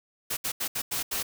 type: noise bursts at uneven times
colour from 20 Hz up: white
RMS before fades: -30 dBFS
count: 6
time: 0.3-0.37 / 0.44-0.52 / 0.6-0.68 / 0.75-0.82 / 0.91-1.03 / 1.11-1.23 s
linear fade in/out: 10 ms
effects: none